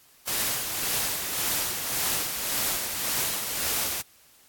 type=noise with tremolo; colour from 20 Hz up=white; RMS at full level=-26 dBFS; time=0.27-4.02 s; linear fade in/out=10 ms; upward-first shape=sine; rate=1.8 Hz; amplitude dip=45%; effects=white hiss -57 dBFS RMS until 4.48 s + AAC 64 kbps